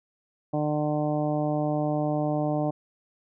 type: harmonic tone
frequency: 150 Hz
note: D3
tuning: 37 cents sharp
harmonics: 1 / 2 / 3 / 4 / 5 / 6 / 7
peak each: -29 / -28 / -37 / -29 / -32 / -41 / -43 dBFS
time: 0.53-2.71 s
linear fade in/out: 10 ms
effects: none